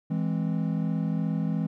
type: chord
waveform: triangle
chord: E augmented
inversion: none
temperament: equal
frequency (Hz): 164.81 / 207.7 / 261.6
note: E3 / G#3 / B#3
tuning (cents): 0 / 0 / 0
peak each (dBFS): -25 / -28 / -31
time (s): 0.1-1.67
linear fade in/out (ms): 10
effects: none